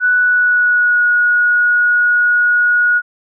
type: tone with pitch glide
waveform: sine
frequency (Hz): 1482 to 1452.3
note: F#6 to F#6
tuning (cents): +2 to -33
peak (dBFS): -9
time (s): 0-3.02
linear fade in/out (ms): 50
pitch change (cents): -35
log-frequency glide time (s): 0.13-1.05
effects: none